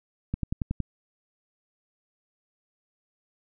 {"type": "click train", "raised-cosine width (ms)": 5, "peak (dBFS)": -15, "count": 6, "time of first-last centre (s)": [0.34, 0.803], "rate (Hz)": 10.8, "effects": []}